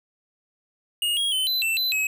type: tone with pitch steps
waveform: square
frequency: 2858 / 3284 / 3052 / 4025 / 2673 / 4024 / 2558 Hz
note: F7 / G#7 / G7 / B7 / E7 / B7 / D#7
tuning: +39 / -20 / -47 / +32 / +23 / +32 / +47 cents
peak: -22 dBFS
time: 1.02-2.07 s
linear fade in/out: 2 ms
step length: 150 ms
effects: none